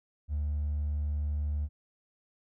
triangle tone with hard clipping, 73.9 Hz, D2, 11 cents sharp, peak -28 dBFS, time 0.28-1.69 s, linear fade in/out 50 ms, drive 2 dB, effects none

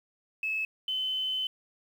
sine tone pair in turn, 2596 / 3046 Hz, E7 / F#7, -27 / +50 cents, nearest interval minor third, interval 277 cents, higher second, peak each -28 dBFS, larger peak neither, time 0.43-0.65 / 0.88-1.47 s, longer second, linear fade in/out 2 ms, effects 9-bit

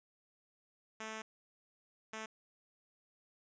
5% pulse tone bursts at uneven times, 219.3 Hz, A3, 6 cents flat, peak -31 dBFS, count 2, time 1-1.22 / 2.13-2.26 s, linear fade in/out 5 ms, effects resampled to 16000 Hz

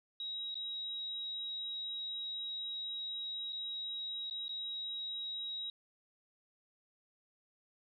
sine tone with dropouts, 3826 Hz, A#7, 44 cents sharp, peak -38 dBFS, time 0.2-5.7 s, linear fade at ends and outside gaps 2 ms, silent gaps 0.544-0.554 / 3.524-3.529 / 4.299-4.309 / 4.482-4.492 s, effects none

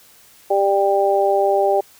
harmonic tone, 197.7 Hz, G3, 15 cents sharp, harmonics 2 / 3 / 4, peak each -18 / -18 / -18 dBFS, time 0.5-1.81 s, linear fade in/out 10 ms, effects white hiss -49 dBFS RMS until 1.99 s

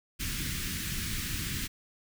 pink band-stop noise, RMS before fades -34 dBFS, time 0.19-1.68 s, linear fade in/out 20 ms, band 280 to 1600 Hz, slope 24 dB/octave, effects none

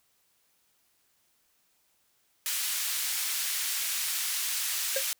white band-pass noise, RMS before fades -31 dBFS, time 2.46-5.13 s, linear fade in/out 0 ms, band 1700 to 15000 Hz, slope 12 dB/octave
square tone with exponential decay, 538 Hz, C5, 48 cents sharp, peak -25 dBFS, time 4.96-5.05 s, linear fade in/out 5 ms, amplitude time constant 19 ms
effects white hiss -70 dBFS RMS until 5.19 s

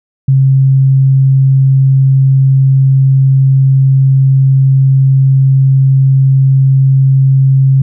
sine tone, 134.4 Hz, C3, 47 cents sharp, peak -4 dBFS, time 0.28-7.82 s, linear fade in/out 5 ms, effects none

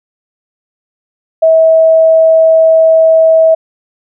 sine tone, 646 Hz, E5, 35 cents flat, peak -3 dBFS, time 1.42-3.55 s, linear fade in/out 10 ms, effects none

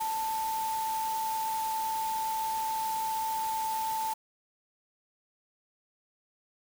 sine tone in noise, 885 Hz, A5, 10 cents sharp, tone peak -29 dBFS, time 0-4.14 s, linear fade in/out 10 ms, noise white, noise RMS -41 dBFS, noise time 0-4.14 s, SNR +9 dB, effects none

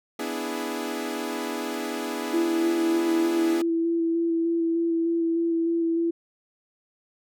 sawtooth chord, E dominant seventh, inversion second, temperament equal, 246.9 / 293.7 / 329.6 / 415.3 Hz, B3 / D4 / E4 / G#4, 0 / 0 / 0 / 0 cents, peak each -30 dBFS, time 0.19-3.62 s, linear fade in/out 5 ms
sine tone with vibrato, 333.3 Hz, E4, 19 cents sharp, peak -21 dBFS, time 2.33-6.11 s, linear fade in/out 10 ms, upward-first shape square, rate 3.3 Hz, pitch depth 12 cents each way
effects none

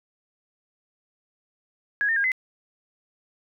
sine tone with pitch steps, 1662 / 1816 / 1621 / 2041 Hz, G#6 / A#6 / G#6 / C7, +1 / -46 / -42 / -44 cents, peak -20 dBFS, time 2.01-2.318 s, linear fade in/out 0 ms, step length 77 ms, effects none

